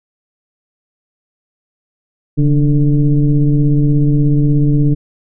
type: tone with frequency modulation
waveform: sine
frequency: 142.7 Hz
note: D3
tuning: 49 cents flat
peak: -8 dBFS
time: 2.37-4.95 s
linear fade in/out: 20 ms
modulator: 151 Hz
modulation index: 1
effects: none